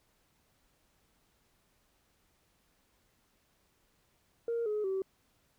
sine tone with pitch steps, 466.2 / 422.6 / 383.1 Hz, A#4 / G#4 / G4, 0 / +30 / -40 cents, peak -29 dBFS, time 4.48-5.02 s, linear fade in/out 2 ms, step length 180 ms, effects tanh soft clip ceiling -27 dBFS + pink hiss -72 dBFS RMS until 5.58 s

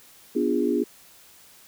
sine chord, B diminished seventh, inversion none, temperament equal with one note detuned, 246.9 / 293.7 / 349.2 / 411 Hz, B3 / D4 / F4 / Ab4, 0 / 0 / 0 / -18 cents, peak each -26 dBFS, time 0.35-0.84 s, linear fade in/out 10 ms, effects white hiss -52 dBFS RMS until 1.67 s

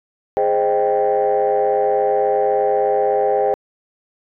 sine chord, Ab major seventh, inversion none, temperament equal with one note detuned, 415.3 / 523.3 / 619.7 / 784 Hz, Ab4 / C5 / Eb5 / G5, 0 / 0 / -7 / 0 cents, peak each -18 / -18 / -21 / -18 dBFS, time 0.37-3.54 s, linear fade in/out 0 ms, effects tanh soft clip ceiling -8 dBFS

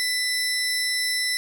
30% pulse tone pair together, 1995 / 5321 Hz, B6 / E8, +17 / +15 cents, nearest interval octave + perfect fourth, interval 1698 cents, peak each -22 dBFS, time 0-1.37 s, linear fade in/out 0 ms, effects none

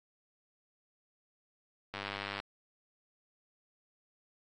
click train, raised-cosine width 0.3 ms, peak -22 dBFS, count 47, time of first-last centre 1.94-2.4 s, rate 99.9 Hz, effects AAC 48 kbps

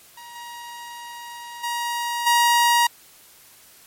sawtooth tone with level steps, 949 Hz, A#5, 31 cents sharp, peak -35 / -31 / -20 / -11 dBFS, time 0.17-2.87 s, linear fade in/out 5 ms, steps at 0.35 / 1.63 / 2.26 s, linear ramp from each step 10 ms, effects white hiss -50 dBFS RMS until 3.86 s + MP3 64 kbps

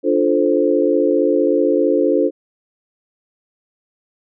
sine chord, D minor seventh, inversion none, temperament equal, 293.7 / 349.2 / 440 / 523.3 Hz, D4 / F4 / A4 / C5, 0 / 0 / 0 / 0 cents, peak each -18 dBFS, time 0.03-2.31 s, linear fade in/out 50 ms, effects none

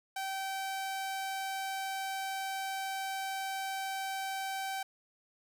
sawtooth tone, 773 Hz, G5, 24 cents flat, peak -31 dBFS, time 0.16-4.83 s, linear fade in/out 5 ms, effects none

